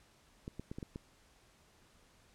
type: clicks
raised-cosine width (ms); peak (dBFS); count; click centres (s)
3; -29; 6; 0.479 / 0.596 / 0.715 / 0.785 / 0.828 / 0.959
effects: pink hiss -66 dBFS RMS until 2.34 s + low-pass 10000 Hz 12 dB/octave